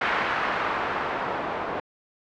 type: noise with low-pass filter sweep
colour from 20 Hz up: blue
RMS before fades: -27 dBFS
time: 0.01-1.8 s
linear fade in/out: 5 ms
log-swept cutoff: 1500 to 750 Hz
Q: 1.1
effects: low-pass 3000 Hz 12 dB/octave